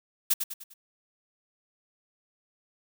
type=noise with echo; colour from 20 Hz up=blue; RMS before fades=-22 dBFS; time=0.3-0.34 s; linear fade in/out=10 ms; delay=100 ms; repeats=4; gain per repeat=-7 dB; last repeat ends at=0.74 s; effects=none